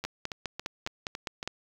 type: two click trains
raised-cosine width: 0.2 ms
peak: -18 / -15 dBFS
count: 6 / 8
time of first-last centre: 0.04-1.429 / 0.05-1.476 s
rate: 3.6 / 4.91 Hz
effects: 7-bit